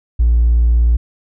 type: tone with hard clipping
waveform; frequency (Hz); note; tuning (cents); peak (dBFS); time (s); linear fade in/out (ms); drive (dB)
sine; 58.27; A#1; 0; -9; 0.19-0.97; 10; 1
effects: none